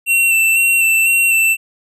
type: tone with vibrato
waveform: square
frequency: 2702 Hz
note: E7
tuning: 42 cents sharp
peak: -11 dBFS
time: 0.06-1.57 s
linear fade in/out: 50 ms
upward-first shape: square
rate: 2 Hz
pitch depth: 19 cents each way
effects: none